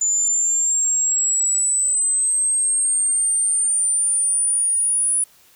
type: linear sweep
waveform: sine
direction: up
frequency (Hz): 7040 to 9850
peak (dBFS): -16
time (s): 0.01-5.24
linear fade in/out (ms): 5
effects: white hiss -53 dBFS RMS until 5.55 s